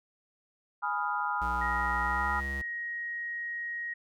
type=chord; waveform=sine; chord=F half-diminished seventh; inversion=first; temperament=equal; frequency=830.6 / 987.8 / 1244.5 / 1396.9 Hz; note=Ab5 / Cb6 / Eb6 / F6; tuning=0 / 0 / 0 / 0 cents; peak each=-34 dBFS; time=0.82-2.41 s; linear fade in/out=20 ms
type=tone with pitch glide; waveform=square; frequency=61.74 to 68.5 Hz; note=B1 to C#2; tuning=0 to -20 cents; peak=-36 dBFS; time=1.41-2.62 s; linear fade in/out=10 ms; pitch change=+180 cents; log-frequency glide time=2.03-2.34 s
type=tone; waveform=sine; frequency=1885 Hz; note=A#6; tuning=19 cents sharp; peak=-33 dBFS; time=1.61-3.94 s; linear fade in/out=10 ms
effects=none